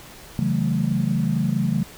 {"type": "tone cluster", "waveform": "sine", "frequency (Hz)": [137.7, 164, 188.6, 219.3], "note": ["C#3", "E3", "F#3", "A3"], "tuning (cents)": [-11, -9, 33, -6], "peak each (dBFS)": -24, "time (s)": [0.39, 1.83], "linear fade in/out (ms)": 0, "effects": ["tanh soft clip ceiling -9 dBFS", "pink hiss -43 dBFS RMS until 1.97 s"]}